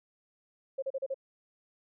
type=tone bursts; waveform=sine; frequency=537 Hz; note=C5; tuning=45 cents sharp; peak=-30 dBFS; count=5; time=0.78-1.144 s; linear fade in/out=10 ms; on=44 ms; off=36 ms; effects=none